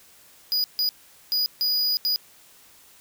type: tone bursts at uneven times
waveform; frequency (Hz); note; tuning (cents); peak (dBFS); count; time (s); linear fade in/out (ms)
square; 4923; D#8; -19; -21; 5; 0.52-0.64 / 0.79-0.89 / 1.32-1.46 / 1.61-1.97 / 2.05-2.16; 0
effects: white hiss -53 dBFS RMS until 3 s